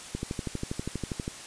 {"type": "click train", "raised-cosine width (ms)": 3, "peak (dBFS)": -18, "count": 15, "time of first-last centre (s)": [0.15, 1.279], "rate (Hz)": 12.4, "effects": ["white hiss -43 dBFS RMS until 1.46 s", "resampled to 22050 Hz"]}